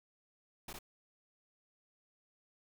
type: noise with echo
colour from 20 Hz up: pink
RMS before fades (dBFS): -45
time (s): 0.68-0.73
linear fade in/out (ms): 5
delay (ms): 59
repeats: 1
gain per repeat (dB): -2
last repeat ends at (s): 0.789
effects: none